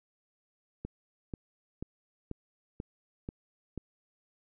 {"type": "click train", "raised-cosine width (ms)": 3, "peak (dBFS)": -24, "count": 7, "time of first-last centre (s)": [0.85, 3.777], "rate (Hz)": 2.05, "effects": []}